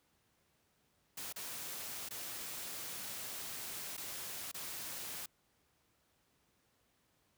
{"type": "noise with dropouts", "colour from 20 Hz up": "white", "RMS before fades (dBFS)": -44, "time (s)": [1.17, 5.26], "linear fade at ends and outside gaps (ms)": 5, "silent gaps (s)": [[1.326, 1.36], [2.089, 2.107], [3.968, 3.976], [4.516, 4.543]], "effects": ["pink hiss -75 dBFS RMS until 7.37 s", "high-pass 60 Hz 12 dB/octave"]}